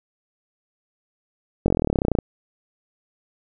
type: slowing click train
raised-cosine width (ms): 2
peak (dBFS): -6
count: 20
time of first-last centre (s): 1.66-2.187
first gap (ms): 21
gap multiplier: 1.03
effects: none